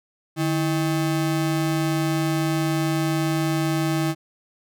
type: ring-modulated tone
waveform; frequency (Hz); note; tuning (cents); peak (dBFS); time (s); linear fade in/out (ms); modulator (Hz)
square; 237.6; A#3; +33; -18; 0.36-4.15; 50; 87.8
effects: none